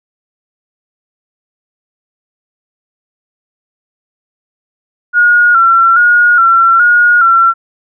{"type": "tone with vibrato", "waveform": "sine", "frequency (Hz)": 1396.9, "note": "F6", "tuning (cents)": 0, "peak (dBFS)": -4, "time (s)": [5.13, 7.54], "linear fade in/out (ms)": 50, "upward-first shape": "square", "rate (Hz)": 1.2, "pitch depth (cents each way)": 51, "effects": []}